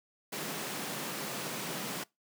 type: high-pass noise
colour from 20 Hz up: pink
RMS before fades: -38 dBFS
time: 0.32-2.04 s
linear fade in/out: 10 ms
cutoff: 140 Hz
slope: 48 dB/octave
effects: noise-tail reverb RT60 0.2 s tail -23 dB re dry